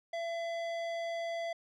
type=tone; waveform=square; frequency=673 Hz; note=E5; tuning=36 cents sharp; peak=-35 dBFS; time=0.13-1.53 s; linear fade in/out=5 ms; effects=low-pass 4000 Hz 12 dB/octave